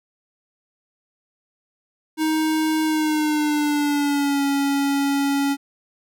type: tone with pitch glide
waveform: square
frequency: 313.8 to 279.6 Hz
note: D#4 to C#4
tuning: +15 to +15 cents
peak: -19 dBFS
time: 2.17-5.57 s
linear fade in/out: 50 ms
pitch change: -200 cents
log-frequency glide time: 2.84-4.43 s
effects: none